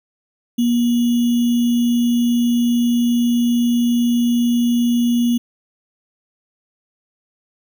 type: tone with sample-and-hold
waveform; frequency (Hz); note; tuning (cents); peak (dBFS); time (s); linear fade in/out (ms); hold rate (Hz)
sine; 238.8; A#3; +42; -13; 0.58-5.38; 10; 3150
effects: none